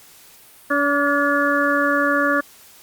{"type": "harmonic tone with a mistuned harmonic", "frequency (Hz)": 285.4, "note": "D4", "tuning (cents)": -49, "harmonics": [1, 2, 4, 5, 6], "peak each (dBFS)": [-22, -22, -22, -22, -22], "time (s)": [0.7, 2.41], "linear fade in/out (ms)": 10, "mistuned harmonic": 4, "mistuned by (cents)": 20, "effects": ["white hiss -47 dBFS RMS until 2.82 s", "Opus 48 kbps"]}